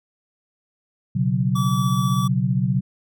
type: chord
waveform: sine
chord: B suspended second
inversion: none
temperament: just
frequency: 123.47 / 138.9 / 185.21 Hz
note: B2 / C#3 / F#3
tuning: 0 / +4 / +2 cents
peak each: -22 dBFS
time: 1.15-2.81 s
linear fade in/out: 10 ms
type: tone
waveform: square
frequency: 1150 Hz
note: D6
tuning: 37 cents flat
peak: -26 dBFS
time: 1.55-2.28 s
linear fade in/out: 10 ms
effects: none